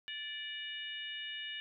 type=harmonic tone with a mistuned harmonic; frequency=583 Hz; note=D5; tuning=13 cents flat; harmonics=3 / 4 / 5 / 6; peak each=-45 / -49 / -42 / -49 dBFS; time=0.08-1.6 s; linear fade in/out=0 ms; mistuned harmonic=6; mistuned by=+64 cents; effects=none